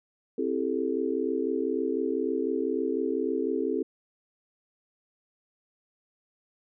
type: chord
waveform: sine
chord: A minor seventh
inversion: first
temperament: just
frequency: 264 / 330 / 396 / 440 Hz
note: C4 / E4 / G4 / A4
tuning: +16 / +2 / +18 / 0 cents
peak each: -31 dBFS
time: 0.38-3.83 s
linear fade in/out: 5 ms
effects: none